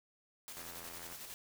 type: noise with tremolo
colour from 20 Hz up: white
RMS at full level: -47 dBFS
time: 0.48-1.34 s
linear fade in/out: 0 ms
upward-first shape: square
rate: 11 Hz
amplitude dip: 35%
type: click train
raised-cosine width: 0.5 ms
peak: -36 dBFS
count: 48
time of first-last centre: 0.57-1.124 s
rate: 84.8 Hz
effects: none